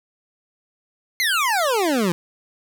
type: exponential sweep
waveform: 25% pulse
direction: down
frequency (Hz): 2144 to 164.81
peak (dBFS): -14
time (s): 1.2-2.12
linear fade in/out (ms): 0
effects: none